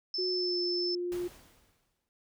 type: tone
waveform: sine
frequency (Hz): 5274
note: E8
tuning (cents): 0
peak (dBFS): -31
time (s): 0.14-0.95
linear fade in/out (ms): 2
type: tone with pitch glide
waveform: sine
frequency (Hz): 366.5 to 353.4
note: F#4 to F4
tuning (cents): -16 to +21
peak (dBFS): -31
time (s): 0.18-1.28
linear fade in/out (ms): 10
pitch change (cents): -63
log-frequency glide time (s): 0.28-0.59
type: noise with exponential decay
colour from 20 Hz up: pink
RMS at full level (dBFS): -45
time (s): 1.12-2.09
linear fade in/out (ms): 0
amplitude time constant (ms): 210
effects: none